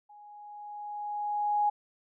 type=tone with level ramp; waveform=sine; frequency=830.6 Hz; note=G#5; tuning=in tune; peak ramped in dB=-50 to -22 dBFS; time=0.09-1.7 s; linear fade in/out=10 ms; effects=none